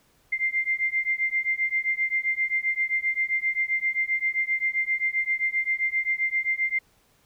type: beating tone pair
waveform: sine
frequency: 2092 / 2099.6 Hz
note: C7 / C7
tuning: -1 / +5 cents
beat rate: 7.6 Hz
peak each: -26 dBFS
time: 0.32-6.79 s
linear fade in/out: 10 ms
effects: pink hiss -63 dBFS RMS until 7.25 s